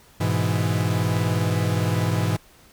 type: chord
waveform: 45% pulse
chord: E major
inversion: first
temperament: equal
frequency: 103.83 / 123.47 / 164.81 Hz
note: G#2 / B2 / E3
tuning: 0 / 0 / 0 cents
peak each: -23 / -26 / -25 dBFS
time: 0.2-2.37 s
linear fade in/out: 10 ms
effects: pink hiss -53 dBFS RMS until 2.72 s